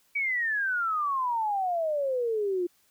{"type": "exponential sweep", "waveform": "sine", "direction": "down", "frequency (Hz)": [2300, 344.7], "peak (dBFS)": -25, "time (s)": [0.15, 2.67], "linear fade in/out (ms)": 10, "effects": ["white hiss -66 dBFS RMS until 2.9 s"]}